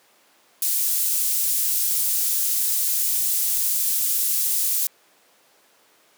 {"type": "high-pass noise", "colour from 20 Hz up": "pink", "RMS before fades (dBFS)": -22, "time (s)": [0.62, 4.87], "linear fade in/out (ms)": 2, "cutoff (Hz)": 9900, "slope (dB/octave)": 12, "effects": ["pink hiss -57 dBFS RMS until 6.17 s", "high-pass 400 Hz 12 dB/octave"]}